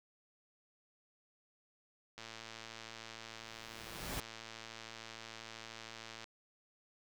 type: click train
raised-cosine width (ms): 0.2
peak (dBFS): -30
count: 460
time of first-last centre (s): 2.18-6.242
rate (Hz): 113
type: noise with exponential growth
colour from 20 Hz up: pink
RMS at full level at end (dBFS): -39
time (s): 3.23-4.2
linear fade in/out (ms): 1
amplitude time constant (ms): 210
effects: none